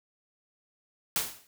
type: noise with exponential decay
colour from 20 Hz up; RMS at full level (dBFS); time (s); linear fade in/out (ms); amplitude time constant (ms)
white; -25; 1.16-1.47; 1; 67
effects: none